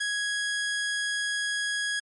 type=tone; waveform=sawtooth; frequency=1661.2 Hz; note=G#6; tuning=in tune; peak=-23 dBFS; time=0-2 s; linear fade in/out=10 ms; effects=MP3 48 kbps